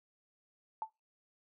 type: tone with exponential decay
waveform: sine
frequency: 880 Hz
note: A5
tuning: in tune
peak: -30 dBFS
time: 0.82-0.9 s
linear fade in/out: 1 ms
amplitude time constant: 16 ms
effects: noise-tail reverb RT60 0.2 s tail -21 dB re dry